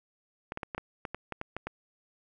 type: clicks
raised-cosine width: 0.5 ms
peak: -20 dBFS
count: 11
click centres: 0.521 / 0.574 / 0.632 / 0.748 / 0.78 / 1.052 / 1.146 / 1.323 / 1.414 / 1.566 / 1.67 s
effects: none